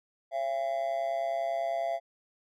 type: tone with amplitude modulation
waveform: triangle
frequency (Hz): 677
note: E5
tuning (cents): +46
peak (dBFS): -23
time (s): 0.31-2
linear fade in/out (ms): 50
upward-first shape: sine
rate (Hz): 130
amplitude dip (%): 75
effects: none